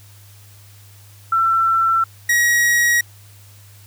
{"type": "tone pair in turn", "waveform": ["sine", "45% pulse"], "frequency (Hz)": [1343, 1902.7], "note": ["E6", "A#6"], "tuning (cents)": [32, 35], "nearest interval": "tritone", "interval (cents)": 603, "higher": "second", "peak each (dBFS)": -13, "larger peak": "neither", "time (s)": [[1.32, 2.04], [2.29, 3.01]], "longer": "neither", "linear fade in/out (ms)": 5, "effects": ["added 101 Hz sine -43 dBFS peak until 3.86 s", "white hiss -49 dBFS RMS until 3.86 s"]}